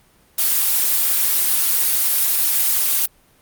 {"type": "noise", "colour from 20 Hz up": "blue", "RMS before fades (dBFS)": -17, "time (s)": [0.38, 3.06], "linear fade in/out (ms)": 5, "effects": ["pink hiss -55 dBFS RMS until 3.41 s", "Opus 32 kbps"]}